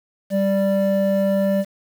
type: tone pair together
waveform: triangle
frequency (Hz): 196 / 587.3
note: G3 / D5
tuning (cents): 0 / 0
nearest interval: octave + perfect fifth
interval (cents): 1900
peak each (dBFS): -16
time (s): 0.3-1.65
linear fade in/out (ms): 50
effects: tanh soft clip ceiling -10 dBFS + 7-bit